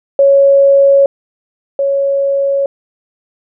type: tone pair in turn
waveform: sine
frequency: 554.4 / 554.4 Hz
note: C#5 / C#5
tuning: 0 / 0 cents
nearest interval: unison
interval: 0 cents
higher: neither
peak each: -4 / -10 dBFS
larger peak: first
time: 0.19-1.06 / 1.79-2.66 s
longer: neither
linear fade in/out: 2 ms
effects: none